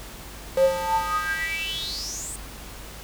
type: tone with high-pass filter sweep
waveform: square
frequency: 177.2 Hz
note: F3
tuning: 25 cents sharp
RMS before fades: -26 dBFS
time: 0.57-2.36 s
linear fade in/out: 2 ms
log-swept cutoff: 480 to 8800 Hz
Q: 10
effects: added 50 Hz sine -41 dBFS peak until 3.03 s + pink hiss -41 dBFS RMS until 3.03 s